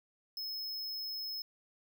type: tone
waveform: square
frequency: 5180 Hz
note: E8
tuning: 31 cents flat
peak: -38 dBFS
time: 0.37-1.42 s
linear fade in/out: 2 ms
effects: none